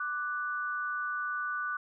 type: tone pair together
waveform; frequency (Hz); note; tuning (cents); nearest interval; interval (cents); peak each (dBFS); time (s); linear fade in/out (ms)
sine; 1177.1 / 1483; D6 / F#6; +4 / +4; major third; 400; -35 / -33; 0-1.77; 5
effects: none